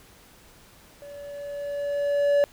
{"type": "tone with level ramp", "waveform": "triangle", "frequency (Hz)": 573, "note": "D5", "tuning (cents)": -43, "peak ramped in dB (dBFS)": [-38, -14], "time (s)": [1.02, 2.44], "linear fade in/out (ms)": 0, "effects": ["pink hiss -53 dBFS RMS until 2.52 s"]}